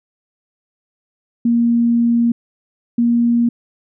sine tone pair in turn, 235 / 236.3 Hz, A#3 / A#3, +14 / +24 cents, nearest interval unison, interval 10 cents, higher second, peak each -11 dBFS, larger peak neither, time 1.45-2.32 / 2.98-3.49 s, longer first, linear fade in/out 5 ms, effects none

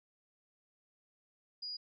sine tone, 4888 Hz, D#8, 32 cents flat, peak -39 dBFS, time 1.62-1.77 s, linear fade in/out 10 ms, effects none

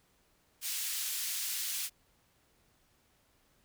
white band-pass noise, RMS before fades -36 dBFS, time 0.61-1.9 s, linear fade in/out 50 ms, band 2400 to 16000 Hz, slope 12 dB/octave, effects pink hiss -70 dBFS RMS until 3.64 s

